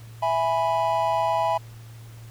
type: chord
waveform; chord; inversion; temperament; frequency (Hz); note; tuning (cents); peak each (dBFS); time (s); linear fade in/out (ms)
triangle; E major; none; equal; 659.3 / 830.6 / 987.8; E5 / G#5 / B5; 0 / 0 / 0; -23; 0.22-1.58; 10
effects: added 114 Hz sine -40 dBFS peak until 2.3 s + pink hiss -52 dBFS RMS until 2.3 s